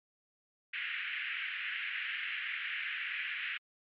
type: band-pass noise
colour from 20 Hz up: pink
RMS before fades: -38 dBFS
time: 0.73-3.58 s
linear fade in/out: 10 ms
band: 1600 to 2900 Hz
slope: 48 dB/octave
effects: MP3 64 kbps